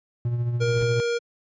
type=tone with tremolo; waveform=triangle; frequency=119.7 Hz; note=A#2; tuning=46 cents sharp; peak=-18 dBFS; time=0.25-1 s; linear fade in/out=0 ms; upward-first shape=triangle; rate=14 Hz; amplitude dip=50%
type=noise with exponential growth; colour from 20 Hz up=brown; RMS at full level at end=-30 dBFS; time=0.59-0.83 s; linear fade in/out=2 ms; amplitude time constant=52 ms
type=tone; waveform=square; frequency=471.4 Hz; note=A#4; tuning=19 cents sharp; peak=-23 dBFS; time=0.6-1.19 s; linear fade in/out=20 ms
effects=high-pass 60 Hz 12 dB/octave + resampled to 16000 Hz